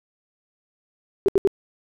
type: tone bursts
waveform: sine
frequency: 392 Hz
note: G4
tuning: in tune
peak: -13 dBFS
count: 3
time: 1.26-1.474 s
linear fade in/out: 0 ms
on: 24 ms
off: 71 ms
effects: none